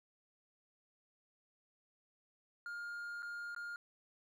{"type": "tone with dropouts", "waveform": "triangle", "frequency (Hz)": 1413, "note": "F6", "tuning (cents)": 20, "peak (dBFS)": -40, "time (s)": [2.66, 3.76], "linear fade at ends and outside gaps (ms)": 1, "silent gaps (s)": [[3.223, 3.229], [3.548, 3.563]], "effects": []}